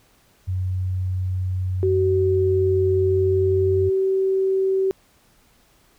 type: tone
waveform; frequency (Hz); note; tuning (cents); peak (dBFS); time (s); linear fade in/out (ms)
sine; 92.5; F#2; 0; -21; 0.47-3.9; 20
type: tone with pitch glide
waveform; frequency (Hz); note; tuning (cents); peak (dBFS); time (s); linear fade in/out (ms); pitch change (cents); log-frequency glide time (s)
sine; 378.1 to 383.2; F#4 to G4; +38 to -39; -17; 1.83-4.91; 0; +23; 2.87-4.07
effects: pink hiss -58 dBFS RMS until 5.98 s